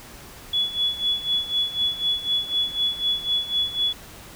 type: tone with tremolo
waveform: sine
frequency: 3400 Hz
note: G#7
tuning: 40 cents sharp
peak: -18 dBFS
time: 0.53-3.93 s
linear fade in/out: 5 ms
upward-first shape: sine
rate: 4 Hz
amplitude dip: 80%
effects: pink hiss -43 dBFS RMS until 4.35 s

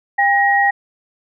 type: tone pair together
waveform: sine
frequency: 802.2 / 1891 Hz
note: G5 / A#6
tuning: +40 / +24 cents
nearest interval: octave + minor third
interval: 1484 cents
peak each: -14 dBFS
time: 0.18-0.71 s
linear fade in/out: 10 ms
effects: none

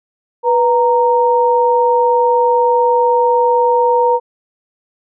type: tone pair together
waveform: sine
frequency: 490.8 / 929 Hz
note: B4 / A#5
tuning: -11 / -6 cents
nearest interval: major seventh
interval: 1105 cents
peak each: -12 dBFS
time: 0.43-4.2 s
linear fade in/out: 50 ms
effects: none

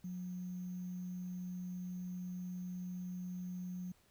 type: tone with sample-and-hold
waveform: sine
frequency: 180.8 Hz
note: F#3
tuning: 40 cents flat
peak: -40 dBFS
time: 0.04-3.92 s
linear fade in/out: 5 ms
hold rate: 6300 Hz
effects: pink hiss -70 dBFS RMS until 4.1 s

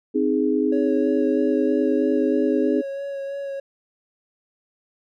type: chord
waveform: sine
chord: Ab major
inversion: first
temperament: equal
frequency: 261.6 / 311.1 / 415.3 Hz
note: C4 / Eb4 / Ab4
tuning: 0 / 0 / 0 cents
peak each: -22 dBFS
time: 0.14-2.82 s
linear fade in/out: 20 ms
type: tone with vibrato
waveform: triangle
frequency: 554.4 Hz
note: C#5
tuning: in tune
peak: -25 dBFS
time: 0.72-3.6 s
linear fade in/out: 5 ms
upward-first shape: sine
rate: 3.1 Hz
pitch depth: 17 cents each way
effects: none

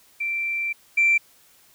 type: tone pair in turn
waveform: sine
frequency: 2349 / 2349 Hz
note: D7 / D7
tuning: 0 / 0 cents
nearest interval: unison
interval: 0 cents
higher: neither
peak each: -23 / -14 dBFS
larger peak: second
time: 0.2-0.73 / 0.97-1.18 s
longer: first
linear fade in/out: 10 ms
effects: tanh soft clip ceiling -11 dBFS + white hiss -56 dBFS RMS until 1.74 s

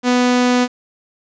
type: tone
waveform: sawtooth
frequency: 247.6 Hz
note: B3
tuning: 5 cents sharp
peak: -8 dBFS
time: 0.03-0.68 s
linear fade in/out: 50 ms
effects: resampled to 16000 Hz + 7-bit

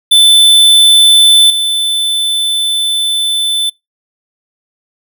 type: tone with level steps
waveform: square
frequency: 3520 Hz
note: A7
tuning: in tune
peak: -3 / -11 dBFS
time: 0.11-3.7 s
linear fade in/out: 10 ms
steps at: 1.5 s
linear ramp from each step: 2 ms
effects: noise-tail reverb RT60 0.2 s tail -26 dB re dry

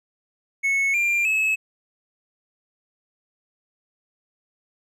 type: tone with pitch steps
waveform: triangle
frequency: 2200 / 2385 / 2586 Hz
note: C#7 / D7 / E7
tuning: -14 / +26 / -34 cents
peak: -17 dBFS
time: 0.63-1.56 s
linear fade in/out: 20 ms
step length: 310 ms
effects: none

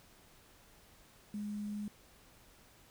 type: tone with quantisation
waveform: sine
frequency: 207.7 Hz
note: G#3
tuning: in tune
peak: -37 dBFS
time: 1.34-1.88 s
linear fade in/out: 2 ms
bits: 10
effects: pink hiss -62 dBFS RMS until 2.9 s

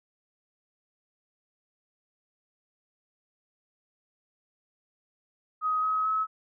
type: tone with pitch steps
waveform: sine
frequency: 1258 / 1273.4 / 1288.9 Hz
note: D#6 / D#6 / E6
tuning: +19 / +40 / -39 cents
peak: -24 dBFS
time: 5.61-6.27 s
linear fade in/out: 50 ms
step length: 220 ms
effects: none

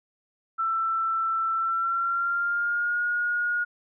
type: tone with pitch glide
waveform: sine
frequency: 1334 to 1438 Hz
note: E6 to F#6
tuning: +20 to -50 cents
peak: -23 dBFS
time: 0.58-3.65 s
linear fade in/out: 20 ms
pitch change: +130 cents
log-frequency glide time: 1.54-3.02 s
effects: none

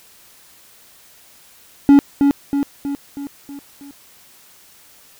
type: tone with echo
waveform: triangle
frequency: 281.6 Hz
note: C#4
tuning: 27 cents sharp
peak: -3 dBFS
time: 1.89-1.99 s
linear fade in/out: 0 ms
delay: 320 ms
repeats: 6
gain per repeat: -5 dB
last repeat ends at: 3.91 s
effects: white hiss -48 dBFS RMS until 5.19 s

